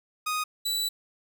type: tone pair in turn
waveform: sawtooth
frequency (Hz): 1244.5 / 3951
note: D#6 / B7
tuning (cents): 0 / 0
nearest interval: octave + minor sixth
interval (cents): 2000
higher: second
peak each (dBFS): -23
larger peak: neither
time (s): 0.26-0.44 / 0.65-0.89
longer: second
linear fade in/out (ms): 10
effects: none